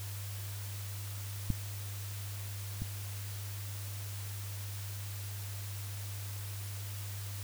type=clicks; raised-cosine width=5 ms; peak=-18 / -24 dBFS; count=2; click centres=1.503 / 2.82 s; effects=added 100 Hz sine -39 dBFS peak until 7.43 s + white hiss -47 dBFS RMS until 7.43 s